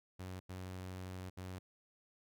sawtooth tone bursts at uneven times, 92.5 Hz, F#2, in tune, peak -40 dBFS, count 3, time 0.19-0.4 / 0.49-1.3 / 1.37-1.59 s, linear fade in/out 10 ms, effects none

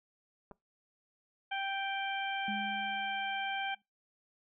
clicks, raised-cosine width 1 ms, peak -35 / -37 dBFS, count 2, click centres 0.512 / 0.517 s
harmonic tone, 784 Hz, G5, in tune, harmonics 1 / 2 / 3 / 4, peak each -36 / -39 / -41 / -42 dBFS, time 1.51-3.75 s, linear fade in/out 10 ms
sine tone with exponential decay, 206.4 Hz, G#3, 10 cents flat, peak -36 dBFS, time 2.48-3.82 s, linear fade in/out 2 ms, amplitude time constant 290 ms
effects noise-tail reverb RT60 0.2 s tail -22 dB re dry

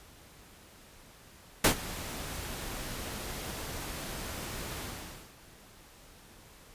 pink noise with ADSR envelope, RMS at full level -20 dBFS, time 1.64-5.35 s, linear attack 6 ms, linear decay 98 ms, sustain -19 dB, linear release 560 ms, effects pink hiss -55 dBFS RMS until 6.74 s + resampled to 32000 Hz

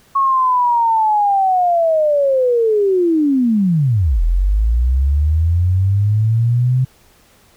sine linear two-way sweep, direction down then up, 1104 to 40 to 130.6 Hz, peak -11 dBFS, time 0.15-6.85 s, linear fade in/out 10 ms, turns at 4.22 s, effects pink hiss -51 dBFS RMS until 7.56 s

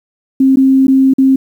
sine tone with dropouts, 266.4 Hz, C4, 31 cents sharp, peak -5 dBFS, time 0.4-1.36 s, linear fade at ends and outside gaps 5 ms, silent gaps 0.559-0.57 / 0.87-0.88 / 1.137-1.183 s, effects 7-bit

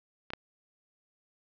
clicks, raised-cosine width 0.3 ms, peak -22 / -17 dBFS, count 2, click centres 0.304 / 0.335 s, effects low-pass 5000 Hz 12 dB/octave

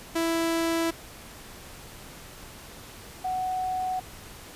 sawtooth / sine tone pair in turn, 330.9 / 742.8 Hz, E4 / F#5, +7 / +7 cents, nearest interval octave + major second, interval 1400 cents, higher second, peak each -20 / -26 dBFS, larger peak first, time 0.15-0.91 / 3.24-4 s, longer neither, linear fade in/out 10 ms, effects pink hiss -45 dBFS RMS until 4.55 s + resampled to 32000 Hz

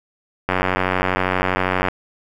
click train, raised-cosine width 0.5 ms, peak -3 dBFS, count 130, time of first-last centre 0.49-1.885 s, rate 92.5 Hz, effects 7-bit

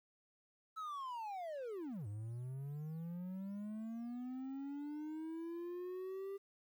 triangle linear two-way sweep, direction down then up, 1318.5 to 100 to 397.4 Hz, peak -40 dBFS, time 0.76-6.38 s, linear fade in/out 20 ms, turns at 2.07 s, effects 12-bit

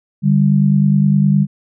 sine tone pair together, 147.2 / 196.93 Hz, D3 / G3, +4 / +8 cents, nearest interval perfect fourth, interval 504 cents, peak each -12 dBFS, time 0.22-1.47 s, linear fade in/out 50 ms, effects none

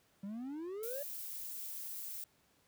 triangle exponential sweep, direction up, 191 to 587.3 Hz, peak -38 dBFS, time 0.23-1.03 s, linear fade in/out 5 ms
violet noise, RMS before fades -44 dBFS, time 0.83-2.24 s, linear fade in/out 2 ms
effects pink hiss -71 dBFS RMS until 2.67 s + high-pass 80 Hz 12 dB/octave

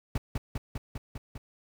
brown noise with echo, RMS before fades -28 dBFS, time 0.15-0.18 s, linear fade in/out 5 ms, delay 200 ms, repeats 6, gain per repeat -2 dB, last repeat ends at 1.38 s, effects none

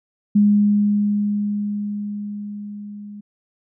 sine tone with level ramp, 206.2 Hz, G#3, 12 cents flat, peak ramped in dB -10 to -33 dBFS, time 0.35-3.21 s, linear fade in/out 10 ms, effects none

